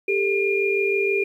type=tone cluster; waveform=sine; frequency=395.4 / 441.7 / 2414 Hz; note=G4 / A4 / D7; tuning=+15 / +7 / +47 cents; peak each=-21 / -27 / -23 dBFS; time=0.08-1.24 s; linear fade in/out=5 ms; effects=9-bit